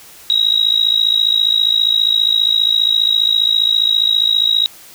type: tone with amplitude modulation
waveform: sine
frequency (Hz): 3829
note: A#7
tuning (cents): +46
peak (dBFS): -7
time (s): 0.3-4.66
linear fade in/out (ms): 0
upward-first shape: sine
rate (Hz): 54.9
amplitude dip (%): 85
effects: white hiss -40 dBFS RMS until 4.94 s